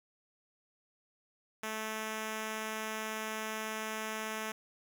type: tone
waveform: 5% pulse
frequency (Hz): 218.2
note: A3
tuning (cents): -14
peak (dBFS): -25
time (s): 1.63-4.52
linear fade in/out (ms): 5
effects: 11-bit